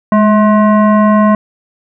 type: tone with frequency modulation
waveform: sine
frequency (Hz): 208.7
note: G#3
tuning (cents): +9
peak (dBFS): -5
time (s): 0.12-1.35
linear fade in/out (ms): 2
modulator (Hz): 854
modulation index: 0.9
effects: none